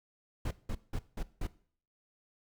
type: noise bursts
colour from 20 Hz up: brown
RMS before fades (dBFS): -34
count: 5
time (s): 0.45-1.47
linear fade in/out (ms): 5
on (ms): 60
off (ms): 180
effects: noise-tail reverb RT60 0.5 s tail -18 dB re dry